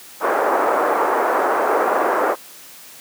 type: band-pass noise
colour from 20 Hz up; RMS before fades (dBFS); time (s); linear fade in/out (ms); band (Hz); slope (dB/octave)
pink; -18; 0.2-2.36; 50; 400 to 1400; 24
effects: white hiss -41 dBFS RMS until 3 s + high-pass 150 Hz 12 dB/octave